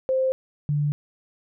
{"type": "tone pair in turn", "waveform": "sine", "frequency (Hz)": [523.3, 146.85], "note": ["C5", "D3"], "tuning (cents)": [0, 0], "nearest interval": "octave + minor seventh", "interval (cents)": 2200, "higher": "first", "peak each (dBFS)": [-19, -20], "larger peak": "first", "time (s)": [[0.09, 0.32], [0.69, 0.92]], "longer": "neither", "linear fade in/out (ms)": 0, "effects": []}